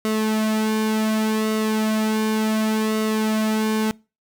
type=tone with flanger; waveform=sawtooth; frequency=217.5 Hz; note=A3; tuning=20 cents flat; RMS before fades=-21 dBFS; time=0.05-3.91 s; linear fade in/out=0 ms; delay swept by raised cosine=1.2 to 3.1 ms; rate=0.68 Hz; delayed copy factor=-0.65; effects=noise-tail reverb RT60 0.3 s tail -24 dB re dry